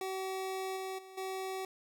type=tone with level steps; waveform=25% pulse; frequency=380 Hz; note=F#4; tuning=46 cents sharp; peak=-32 / -34 / -46 / -33 dBFS; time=0.01-1.65 s; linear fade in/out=2 ms; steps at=0.76 / 0.98 / 1.17 s; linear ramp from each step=10 ms; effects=none